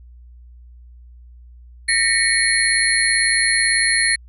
sine tone cluster, 1814 / 1932 / 2222 / 4243 / 10020 Hz, A#6 / B6 / C#7 / C8 / D#9, -48 / -39 / +4 / +23 / +11 cents, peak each -21 dBFS, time 1.88-4.16 s, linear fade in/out 10 ms, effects added 60 Hz sine -40 dBFS peak until 4.28 s

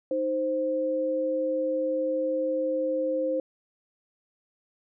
sine tone pair together, 311.1 / 523.2 Hz, D#4 / C5, 0 / 0 cents, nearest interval major sixth, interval 900 cents, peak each -31 / -25 dBFS, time 0.11-3.4 s, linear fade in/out 2 ms, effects none

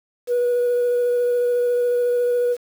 sine tone with vibrato, 486.5 Hz, B4, 26 cents flat, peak -15 dBFS, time 0.27-2.57 s, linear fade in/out 50 ms, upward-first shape sine, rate 14 Hz, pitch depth 11 cents each way, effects tanh soft clip ceiling -13 dBFS + 7-bit

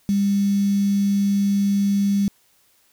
sine tone with quantisation, 200 Hz, G3, 35 cents sharp, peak -16 dBFS, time 0.09-2.28 s, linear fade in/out 0 ms, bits 6, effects white hiss -60 dBFS RMS until 2.92 s

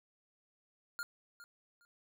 square tone with echo, 1413 Hz, F6, 20 cents sharp, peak -38 dBFS, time 0.99-1.03 s, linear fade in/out 0 ms, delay 410 ms, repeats 2, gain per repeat -14 dB, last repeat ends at 1.85 s, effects none

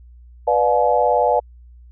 sine chord, B diminished seventh, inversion none, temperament just, 493.9 / 592.7 / 711.2 / 853.4 Hz, B4 / D5 / F5 / Ab5, 0 / +16 / +31 / +47 cents, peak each -19 dBFS, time 0.47-1.4 s, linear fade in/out 10 ms, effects added 60 Hz sine -41 dBFS peak until 1.91 s

